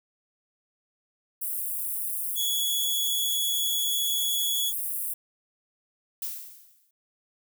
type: high-pass noise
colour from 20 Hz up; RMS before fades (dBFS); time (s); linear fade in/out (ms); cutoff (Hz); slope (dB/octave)
white; -31; 1.41-5.14; 10; 9100; 48
type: tone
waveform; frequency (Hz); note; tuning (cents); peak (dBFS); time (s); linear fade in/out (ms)
sawtooth; 3373; G#7; +26; -23; 2.35-4.73; 50
type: noise with exponential decay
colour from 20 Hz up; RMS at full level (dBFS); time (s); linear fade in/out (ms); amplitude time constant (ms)
violet; -30; 6.22-6.91; 5; 150
effects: none